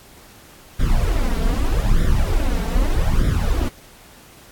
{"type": "noise with flanger", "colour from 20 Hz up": "brown", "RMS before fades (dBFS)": -17, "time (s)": [0.79, 3.69], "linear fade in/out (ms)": 10, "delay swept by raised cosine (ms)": [0.55, 4.45], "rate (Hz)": 0.81, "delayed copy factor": 0.95, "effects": ["pink hiss -46 dBFS RMS until 4.51 s", "AAC 64 kbps"]}